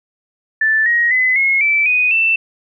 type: tone with pitch steps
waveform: sine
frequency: 1760 / 1886.3 / 2022 / 2167 / 2322 / 2489 / 2668 Hz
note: A6 / A#6 / B6 / C#7 / D7 / D#7 / E7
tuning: 0 / +20 / +40 / -40 / -20 / 0 / +20 cents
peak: -11 dBFS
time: 0.61-2.36 s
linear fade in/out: 5 ms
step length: 250 ms
effects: none